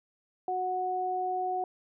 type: tone pair together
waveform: sine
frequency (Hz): 368.1 / 736.2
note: F#4 / F#5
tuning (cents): -9 / -9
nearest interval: octave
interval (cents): 1200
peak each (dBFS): -35 / -29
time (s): 0.48-1.64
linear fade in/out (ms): 2
effects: none